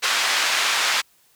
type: band-pass noise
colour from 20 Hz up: pink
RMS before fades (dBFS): -21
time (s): 0.02-1.02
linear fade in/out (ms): 20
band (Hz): 1300 to 5600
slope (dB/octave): 12
effects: white hiss -59 dBFS RMS until 1.35 s